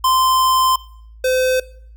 square tone pair in turn, 1038 / 513 Hz, C6 / C5, -14 / -34 cents, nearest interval octave, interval 1220 cents, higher first, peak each -13 / -15 dBFS, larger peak first, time 0.04-0.76 / 1.24-1.6 s, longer first, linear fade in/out 5 ms, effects noise-tail reverb RT60 0.6 s tail -20 dB re dry + added 55 Hz sine -38 dBFS peak until 1.96 s

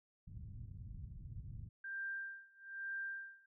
white low-pass noise, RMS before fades -49 dBFS, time 0.27-1.69 s, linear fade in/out 10 ms, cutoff 130 Hz, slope 24 dB/octave
sine tone with tremolo, 1584 Hz, G6, 18 cents sharp, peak -39 dBFS, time 1.84-3.46 s, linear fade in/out 5 ms, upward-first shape sine, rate 1.1 Hz, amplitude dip 95%
effects none

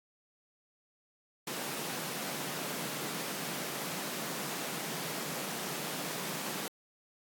pink high-pass noise, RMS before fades -38 dBFS, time 1.47-6.68 s, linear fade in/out 2 ms, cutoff 140 Hz, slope 96 dB/octave, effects AAC 64 kbps

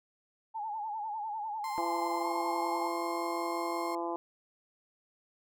sine tone with vibrato, 858 Hz, A5, 44 cents flat, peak -34 dBFS, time 0.54-2.89 s, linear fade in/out 20 ms, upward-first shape triangle, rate 10 Hz, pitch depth 110 cents each way
35% pulse tone with pitch glide, 1046 to 1065.5 Hz, C6 to C6, -1 to +31 cents, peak -37 dBFS, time 1.64-3.95 s, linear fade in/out 2 ms, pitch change +32 cents, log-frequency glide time 2.21-2.27 s
harmonic tone, 170 Hz, F3, 46 cents flat, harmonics 2 / 3 / 4 / 5 / 6 / 7, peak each -36 / -42 / -39 / -39 / -39 / -51 dBFS, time 1.78-4.16 s, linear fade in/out 0 ms
effects none

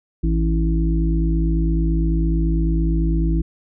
harmonic tone, 54.5 Hz, A1, 16 cents flat, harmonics 1 / 3 / 5 / 6, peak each -17 / -22 / -30 / -25 dBFS, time 0.23-3.42 s, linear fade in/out 10 ms, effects none

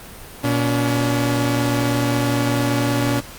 sawtooth tone pair together, 119.62 / 284.5 Hz, A#2 / C#4, +45 / +45 cents, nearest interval octave + minor third, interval 1500 cents, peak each -16 dBFS, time 0.43-3.21 s, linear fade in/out 20 ms, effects pink hiss -38 dBFS RMS until 3.38 s + Opus 32 kbps

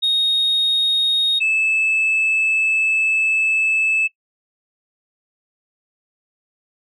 sine tone pair in turn, 3729 / 2616 Hz, A#7 / E7, 0 / -14 cents, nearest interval tritone, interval 614 cents, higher first, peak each -12 / -13 dBFS, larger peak first, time 0.02-1.4 / 1.4-4.08 s, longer second, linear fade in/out 20 ms, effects noise-tail reverb RT60 0.1 s tail -18 dB re dry + tanh soft clip ceiling -12 dBFS

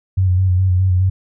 sine tone with vibrato, 92.5 Hz, F#2, in tune, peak -11 dBFS, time 0.17-1.1 s, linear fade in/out 10 ms, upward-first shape square, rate 4.8 Hz, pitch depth 33 cents each way, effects none

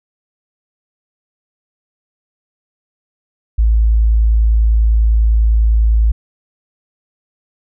sine tone, 55 Hz, A1, in tune, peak -8 dBFS, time 3.58-6.12 s, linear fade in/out 10 ms, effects none

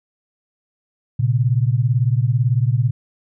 sine beating tone pair, 116.54 / 134.54 Hz, A#2 / C3, 0 / +49 cents, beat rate 18 Hz, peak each -16 / -18 dBFS, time 1.19-2.91 s, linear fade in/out 10 ms, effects none

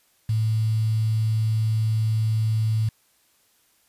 sine tone with quantisation, 110 Hz, A2, in tune, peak -19 dBFS, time 0.29-2.89 s, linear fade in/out 5 ms, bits 7, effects white hiss -63 dBFS RMS until 3.88 s + resampled to 32000 Hz

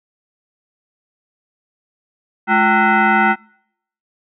sine tone with frequency modulation, 349.2 Hz, F4, in tune, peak -10 dBFS, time 2.47-3.36 s, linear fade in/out 50 ms, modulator 562 Hz, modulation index 2.9, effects noise-tail reverb RT60 0.7 s tail -26 dB re dry

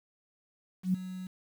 sine tone with ADSR envelope, 185 Hz, F#3, in tune, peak -22 dBFS, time 0.83-1.27 s, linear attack 110 ms, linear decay 7 ms, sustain -15 dB, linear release 3 ms, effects 9-bit

